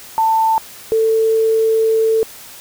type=tone pair in turn; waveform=sine; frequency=890 / 445 Hz; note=A5 / A4; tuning=+20 / +20 cents; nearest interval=octave; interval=1200 cents; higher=first; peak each=-11 dBFS; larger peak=neither; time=0.18-0.58 / 0.92-2.23 s; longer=second; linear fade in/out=0 ms; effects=white hiss -37 dBFS RMS until 2.6 s